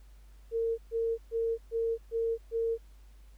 sine tone bursts, 457 Hz, A#4, 34 cents flat, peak -27 dBFS, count 6, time 0.51-2.78 s, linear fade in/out 50 ms, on 270 ms, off 130 ms, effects added 50 Hz sine -51 dBFS peak until 3.37 s + pink hiss -67 dBFS RMS until 3.37 s

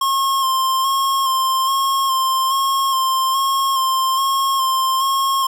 square tone with vibrato, 1068 Hz, C6, 35 cents sharp, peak -16 dBFS, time 0.01-5.47 s, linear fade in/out 5 ms, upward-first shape square, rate 1.2 Hz, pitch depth 24 cents each way, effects none

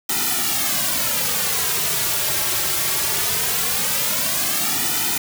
white noise with flanger, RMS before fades -21 dBFS, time 0.09-5.18 s, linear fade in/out 5 ms, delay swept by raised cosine 1.8 to 4.1 ms, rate 0.2 Hz, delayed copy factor -0.95, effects none

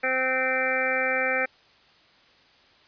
harmonic tone with a mistuned harmonic, 260 Hz, C4, 11 cents flat, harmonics 1 / 2 / 3 / 5 / 6 / 7 / 8 / 9, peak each -38 / -28 / -33 / -34 / -30 / -30 / -32 / -28 dBFS, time 0.03-1.46 s, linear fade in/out 10 ms, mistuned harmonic 6, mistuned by -18 cents, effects white hiss -57 dBFS RMS until 2.87 s + resampled to 11025 Hz

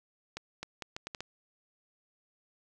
accelerating click train, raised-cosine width 0.2 ms, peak -21 dBFS, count 7, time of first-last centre 0.37-1.206 s, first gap 260 ms, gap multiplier 0.74, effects none

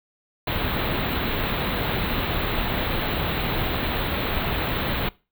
pink band-stop noise, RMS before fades -25 dBFS, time 0.47-5.09 s, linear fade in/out 5 ms, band 4100 to 14000 Hz, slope 96 dB/octave, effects noise-tail reverb RT60 0.3 s tail -22 dB re dry

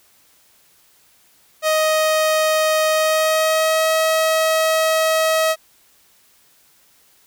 sawtooth tone with pitch glide, 626 to 638.4 Hz, D#5 to D#5, +10 to +44 cents, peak -11 dBFS, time 1.62-5.56 s, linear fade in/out 50 ms, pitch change +34 cents, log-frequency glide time 2.89-3.9 s, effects white hiss -55 dBFS RMS until 7.26 s

